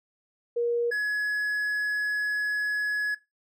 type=tone pair in turn; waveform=sine / triangle; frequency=473.8 / 1688.4 Hz; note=A#4 / G#6; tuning=+28 / +28 cents; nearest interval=octave + minor seventh; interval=2200 cents; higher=second; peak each=-23 dBFS; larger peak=neither; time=0.56-0.91 / 0.91-3.15 s; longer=second; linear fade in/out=10 ms; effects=noise-tail reverb RT60 0.2 s tail -18 dB re dry